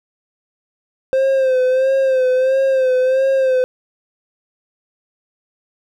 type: tone with vibrato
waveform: triangle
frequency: 523 Hz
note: C5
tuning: 1 cent flat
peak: -10 dBFS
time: 1.13-3.64 s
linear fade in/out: 0 ms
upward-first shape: sine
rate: 1.5 Hz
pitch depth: 50 cents each way
effects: none